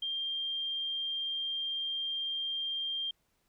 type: tone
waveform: sine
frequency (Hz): 3189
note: G7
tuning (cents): +29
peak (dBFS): -32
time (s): 0.02-3.11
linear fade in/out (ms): 5
effects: pink hiss -75 dBFS RMS until 3.48 s